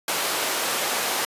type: high-pass noise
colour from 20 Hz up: pink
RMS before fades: -25 dBFS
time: 0.08-1.25 s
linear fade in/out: 2 ms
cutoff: 490 Hz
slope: 12 dB/octave
effects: resampled to 32000 Hz